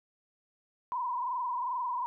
sine tone with frequency modulation, 987.8 Hz, B5, in tune, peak -30 dBFS, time 0.92-2.06 s, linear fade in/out 0 ms, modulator 22.5 Hz, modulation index 2.1, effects none

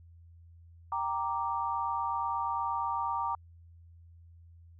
sine chord, G minor, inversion none, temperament equal, 784 / 932.3 / 1174.7 Hz, G5 / Bb5 / D6, 0 / 0 / 0 cents, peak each -37 / -32 / -34 dBFS, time 0.92-3.35 s, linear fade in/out 2 ms, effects added 84 Hz sine -52 dBFS peak until 4.79 s

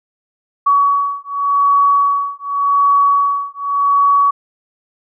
sine beating tone pair, 1129 / 1129.87 Hz, C#6 / C#6, +31 / +33 cents, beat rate 0.87 Hz, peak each -14 dBFS, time 0.66-4.31 s, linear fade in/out 10 ms, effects none

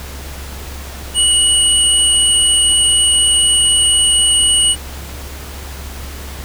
sine tone pair together, 2924 / 8762 Hz, F#7 / C#9, -21 / -21 cents, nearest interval octave + perfect fifth, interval 1900 cents, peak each -12 / -12 dBFS, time 1.14-4.76 s, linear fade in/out 50 ms, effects added 69 Hz sine -28 dBFS peak until 6.44 s + pink hiss -32 dBFS RMS until 6.44 s

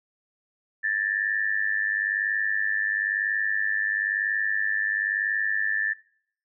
sine tone with amplitude modulation, 1760 Hz, A6, in tune, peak -19 dBFS, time 0.83-5.94 s, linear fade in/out 20 ms, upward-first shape sine, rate 101 Hz, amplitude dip 80%, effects noise-tail reverb RT60 0.6 s tail -21 dB re dry

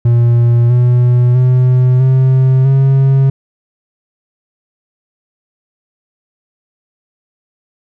triangle tone with pitch steps, 118.8 / 122.71 / 126.74 / 130.91 / 135.21 Hz, A#2 / B2 / B2 / C3 / C#3, +33 / -11 / +45 / +1 / -43 cents, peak -4 dBFS, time 0.05-3.3 s, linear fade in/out 5 ms, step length 650 ms, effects none

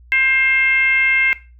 sine tone with frequency modulation, 2122 Hz, C7, 24 cents sharp, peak -12 dBFS, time 0.12-1.33 s, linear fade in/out 0 ms, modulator 536 Hz, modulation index 0.72, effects noise-tail reverb RT60 0.3 s tail -17 dB re dry + added 60 Hz sine -42 dBFS peak until 1.59 s

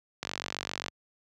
click train, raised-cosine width 0.2 ms, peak -14 dBFS, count 32, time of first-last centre 0.23-0.883 s, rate 47.5 Hz, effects high-pass 80 Hz 12 dB/octave

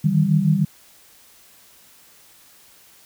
sine tone cluster, 152.6 / 159.1 / 195.4 Hz, D#3 / D#3 / G3, -33 / +39 / -5 cents, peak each -19 dBFS, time 0.04-0.65 s, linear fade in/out 10 ms, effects white hiss -51 dBFS RMS until 3.05 s

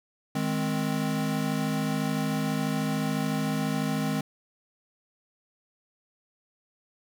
square chord, Ab major, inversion second, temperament equal, 155.56 / 207.7 / 261.6 Hz, Eb3 / Ab3 / C4, 0 / 0 / 0 cents, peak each -31 dBFS, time 0.35-4.21 s, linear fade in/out 5 ms, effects none

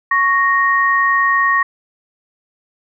sine tone pair together, 1108.8 / 1864.7 Hz, C#6 / A#6, 0 / 0 cents, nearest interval major sixth, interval 900 cents, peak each -14 dBFS, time 0.11-1.63 s, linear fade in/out 5 ms, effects none

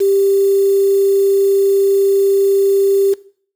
sine tone with quantisation, 394 Hz, G4, 9 cents sharp, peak -10 dBFS, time 0-3.14 s, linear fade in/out 10 ms, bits 5, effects noise-tail reverb RT60 0.5 s tail -19 dB re dry

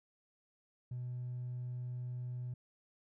sine tone with hard clipping, 123.9 Hz, B2, 6 cents sharp, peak -39 dBFS, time 0.91-2.54 s, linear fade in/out 5 ms, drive 1 dB, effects none

